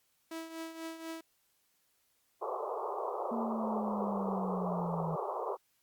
sawtooth tone with tremolo, 325.8 Hz, E4, 20 cents flat, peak -34 dBFS, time 0.31-1.21 s, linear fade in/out 5 ms, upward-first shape triangle, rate 4.1 Hz, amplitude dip 70%
pink band-pass noise, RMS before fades -37 dBFS, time 2.41-5.57 s, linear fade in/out 20 ms, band 380 to 1200 Hz, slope 96 dB/octave
sine linear sweep, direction down, 233.1 to 160 Hz, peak -34 dBFS, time 3.31-5.16 s, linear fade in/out 10 ms
effects white hiss -74 dBFS RMS until 5.82 s + Opus 48 kbps

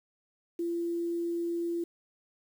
sine tone with quantisation, 341 Hz, F4, 41 cents flat, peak -29 dBFS, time 0.59-1.84 s, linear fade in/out 5 ms, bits 9, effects none

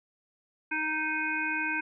harmonic tone, 311.1 Hz, D#4, in tune, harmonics 1 / 3 / 5 / 7 / 8, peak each -37 / -37 / -31 / -37 / -33 dBFS, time 0.71-1.81 s, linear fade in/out 10 ms, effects none

